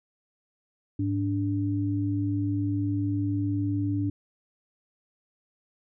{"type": "tone pair together", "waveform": "sine", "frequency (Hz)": [103.5, 290.7], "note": ["G#2", "D4"], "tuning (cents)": [-5, -18], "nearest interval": "octave + tritone", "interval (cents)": 1787, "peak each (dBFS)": [-27, -27], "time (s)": [0.99, 4.1], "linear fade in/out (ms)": 5, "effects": []}